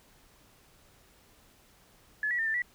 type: tone with pitch steps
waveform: sine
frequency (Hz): 1713 / 1935 / 1808 / 1777 / 1950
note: A6 / B6 / A6 / A6 / B6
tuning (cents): -47 / -36 / +47 / +17 / -23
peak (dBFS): -27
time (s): 2.23-2.62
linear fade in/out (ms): 2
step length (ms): 78
effects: pink hiss -61 dBFS RMS until 2.74 s